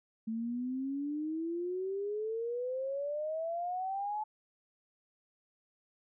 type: exponential sweep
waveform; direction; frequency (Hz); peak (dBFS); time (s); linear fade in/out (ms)
sine; up; 220 to 864; -33; 0.27-4.24; 10
effects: none